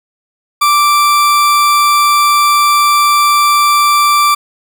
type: tone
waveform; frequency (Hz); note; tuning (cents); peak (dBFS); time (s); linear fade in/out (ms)
40% pulse; 1172; D6; -4; -6; 0.61-4.35; 10
effects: none